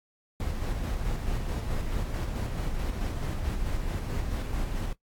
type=noise with tremolo; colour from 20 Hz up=brown; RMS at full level=-29 dBFS; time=0.4-4.93 s; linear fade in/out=2 ms; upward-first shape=square; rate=4.6 Hz; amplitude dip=30%; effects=noise-tail reverb RT60 0.1 s tail -18 dB re dry + AAC 64 kbps